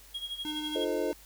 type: tone with tremolo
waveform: triangle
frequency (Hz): 3284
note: G#7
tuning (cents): -20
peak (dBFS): -31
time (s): 0.14-0.85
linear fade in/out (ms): 10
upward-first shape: sine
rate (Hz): 12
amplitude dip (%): 75
type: tone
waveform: square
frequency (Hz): 303.8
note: D#4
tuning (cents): -41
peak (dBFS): -36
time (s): 0.45-1.13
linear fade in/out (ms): 0
type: chord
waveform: sine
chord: F dominant seventh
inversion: none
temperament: equal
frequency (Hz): 349.2 / 440 / 523.3 / 622.3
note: F4 / A4 / C5 / Eb5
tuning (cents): 0 / 0 / 0 / 0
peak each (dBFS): -34 / -33 / -34 / -36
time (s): 0.75-1.12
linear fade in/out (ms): 5
effects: added 50 Hz sine -56 dBFS peak until 1.25 s + white hiss -55 dBFS RMS until 1.25 s